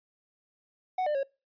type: tone with pitch steps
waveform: triangle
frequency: 742 / 598 / 548 Hz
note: F#5 / D5 / C#5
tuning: +5 / +31 / -20 cents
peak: -24 dBFS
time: 0.98-1.232 s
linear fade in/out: 5 ms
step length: 84 ms
effects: noise-tail reverb RT60 0.3 s tail -25 dB re dry + resampled to 11025 Hz